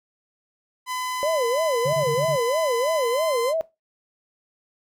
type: tone with pitch glide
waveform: sawtooth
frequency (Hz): 1010 to 1028.8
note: B5 to C6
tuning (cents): +39 to -30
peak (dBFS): -23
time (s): 0.86-3.54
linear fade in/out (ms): 50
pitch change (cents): +31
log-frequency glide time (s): 2.96-3.33
type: tone with vibrato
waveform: sine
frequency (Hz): 550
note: C#5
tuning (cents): -14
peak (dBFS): -20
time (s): 1.23-3.61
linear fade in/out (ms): 0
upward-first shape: sine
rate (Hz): 3.1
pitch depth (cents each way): 300
type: tone bursts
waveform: triangle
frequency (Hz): 144.8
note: D3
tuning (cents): -24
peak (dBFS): -24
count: 5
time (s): 1.85-2.363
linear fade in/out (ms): 10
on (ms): 85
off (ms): 22
effects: noise-tail reverb RT60 0.2 s tail -17 dB re dry